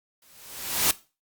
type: noise with exponential growth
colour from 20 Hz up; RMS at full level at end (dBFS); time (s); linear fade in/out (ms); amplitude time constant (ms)
white; -19; 0.22-0.91; 2; 150
effects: noise-tail reverb RT60 0.3 s tail -18 dB re dry + Opus 48 kbps